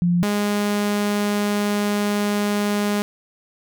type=tone pair in turn; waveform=sine / sawtooth; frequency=174.61 / 206 Hz; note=F3 / G#3; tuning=0 / -14 cents; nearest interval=minor third; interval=286 cents; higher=second; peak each=-15 dBFS; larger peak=neither; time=0.02-0.23 / 0.23-3.02 s; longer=second; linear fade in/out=0 ms; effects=none